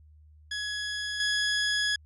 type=tone with level steps; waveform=20% pulse; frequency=1679 Hz; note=G#6; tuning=18 cents sharp; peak=-26 / -20 dBFS; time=0.51-1.96 s; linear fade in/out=5 ms; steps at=1.2 s; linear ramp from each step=2 ms; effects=added 76 Hz sine -52 dBFS peak until 2.05 s + resampled to 24000 Hz